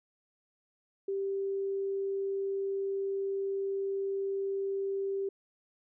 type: tone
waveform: sine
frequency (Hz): 392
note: G4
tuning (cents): 0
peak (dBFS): -30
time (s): 1.08-5.29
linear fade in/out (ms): 5
effects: none